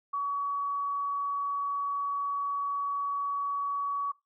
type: tone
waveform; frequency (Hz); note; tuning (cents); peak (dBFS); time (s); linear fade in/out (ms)
sine; 1131; C#6; +34; -28; 0.13-4.12; 10
effects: noise-tail reverb RT60 0.2 s tail -18 dB re dry